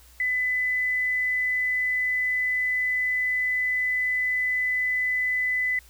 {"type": "tone", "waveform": "sine", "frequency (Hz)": 2004, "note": "B6", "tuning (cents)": 25, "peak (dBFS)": -22, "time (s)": [0.2, 5.79], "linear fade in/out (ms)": 2, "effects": ["added 60 Hz sine -52 dBFS peak until 5.89 s", "white hiss -55 dBFS RMS until 5.89 s"]}